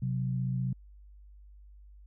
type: tone pair together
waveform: sine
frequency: 129.15 / 184.5 Hz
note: C3 / F#3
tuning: -22 / -5 cents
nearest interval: tritone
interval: 617 cents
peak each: -29 / -35 dBFS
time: 0.02-0.73 s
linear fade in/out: 5 ms
effects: added 50 Hz sine -50 dBFS peak until 2.06 s